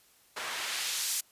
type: noise with band-pass filter sweep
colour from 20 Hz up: white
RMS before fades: -34 dBFS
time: 0.36-1.21 s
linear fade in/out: 10 ms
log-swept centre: 1000 to 8300 Hz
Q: 0.7
effects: white hiss -63 dBFS RMS until 1.31 s + resampled to 32000 Hz